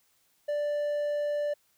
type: tone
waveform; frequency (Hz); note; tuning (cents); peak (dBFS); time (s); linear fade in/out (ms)
triangle; 587.3; D5; 0; -25; 0.48-1.54; 10
effects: white hiss -69 dBFS RMS until 1.77 s